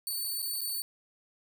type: tone with dropouts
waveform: 5% pulse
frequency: 4493 Hz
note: C#8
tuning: 23 cents sharp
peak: -25 dBFS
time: 0.07-0.82 s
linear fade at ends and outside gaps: 1 ms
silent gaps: 0.421-0.426 / 0.608-0.614 s
effects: none